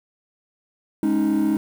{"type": "chord", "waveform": "triangle", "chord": "Ab suspended fourth", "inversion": "none", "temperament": "just", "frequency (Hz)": [207.7, 276.9, 311.5], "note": ["Ab3", "Db4", "Eb4"], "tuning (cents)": [0, -2, 2], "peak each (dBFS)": [-20, -21, -17], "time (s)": [1.03, 1.57], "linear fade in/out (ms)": 2, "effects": ["tanh soft clip ceiling -11 dBFS", "7-bit"]}